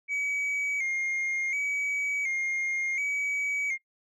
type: tone with vibrato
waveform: sine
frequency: 2199 Hz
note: C#7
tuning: 14 cents flat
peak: -24 dBFS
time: 0.08-3.78 s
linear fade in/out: 50 ms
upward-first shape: square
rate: 0.69 Hz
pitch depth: 58 cents each way
effects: noise-tail reverb RT60 0.1 s tail -21 dB re dry + tanh soft clip ceiling -26 dBFS